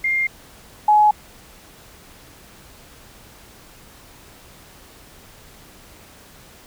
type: tone pair in turn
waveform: sine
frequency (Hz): 2113 / 843.9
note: C7 / G#5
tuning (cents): +16 / +27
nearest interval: octave + major third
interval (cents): 1589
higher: first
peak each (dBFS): -17 / -10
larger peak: second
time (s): 0.04-0.27 / 0.88-1.11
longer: neither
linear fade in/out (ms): 5
effects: pink hiss -46 dBFS RMS until 6.66 s